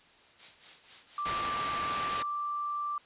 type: noise with tremolo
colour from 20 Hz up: blue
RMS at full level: -41 dBFS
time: 0.39-1.34 s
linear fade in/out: 10 ms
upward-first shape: triangle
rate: 4.1 Hz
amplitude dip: 90%
type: tone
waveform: sine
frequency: 1174.7 Hz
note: D6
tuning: in tune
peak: -31 dBFS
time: 1.18-2.98 s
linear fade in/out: 2 ms
type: low-pass noise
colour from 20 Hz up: white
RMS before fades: -38 dBFS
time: 1.25-2.23 s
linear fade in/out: 10 ms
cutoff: 3100 Hz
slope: 12 dB/octave
effects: white hiss -59 dBFS RMS until 3.05 s + resampled to 8000 Hz